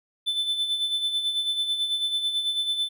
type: tone with tremolo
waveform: triangle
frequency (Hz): 3520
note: A7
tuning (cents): 0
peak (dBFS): -20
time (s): 0.26-2.89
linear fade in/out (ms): 20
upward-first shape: sine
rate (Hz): 9.1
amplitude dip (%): 55
effects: none